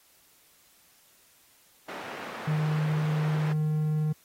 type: band-pass noise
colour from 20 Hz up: white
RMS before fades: -40 dBFS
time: 1.88-3.53 s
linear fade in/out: 10 ms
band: 200 to 1500 Hz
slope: 12 dB/octave
type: tone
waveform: triangle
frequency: 153.6 Hz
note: D#3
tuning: 22 cents flat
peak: -22 dBFS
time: 2.47-4.13 s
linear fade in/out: 10 ms
effects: white hiss -61 dBFS RMS until 4.24 s + AAC 48 kbps